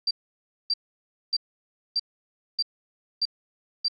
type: tone bursts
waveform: sine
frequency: 4699 Hz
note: D8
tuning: in tune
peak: -21 dBFS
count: 7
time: 0.07-3.883 s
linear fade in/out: 5 ms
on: 39 ms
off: 590 ms
effects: none